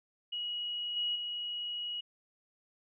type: tone with level steps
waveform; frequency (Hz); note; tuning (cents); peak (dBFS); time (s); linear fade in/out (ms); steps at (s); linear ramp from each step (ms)
sine; 2906; F#7; -32; -34 / -30 / -35; 0.32-2.01; 10; 0.96 / 1.15; 10
effects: none